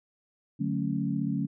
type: chord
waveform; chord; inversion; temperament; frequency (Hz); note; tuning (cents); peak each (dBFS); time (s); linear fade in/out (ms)
sine; D major seventh; none; equal with one note detuned; 146.83 / 185 / 220 / 275.9; D3 / F#3 / A3 / C#4; 0 / 0 / 0 / -8; -32; 0.59-1.47; 20
effects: none